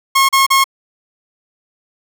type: tone bursts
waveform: sawtooth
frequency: 1083 Hz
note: C#6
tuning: 41 cents flat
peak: -5 dBFS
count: 3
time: 0.15-0.642 s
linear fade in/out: 10 ms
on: 140 ms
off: 36 ms
effects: none